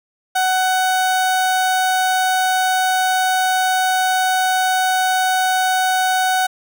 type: tone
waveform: 30% pulse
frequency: 747 Hz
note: F#5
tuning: 16 cents sharp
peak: -12 dBFS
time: 0.35-6.47 s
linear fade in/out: 10 ms
effects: none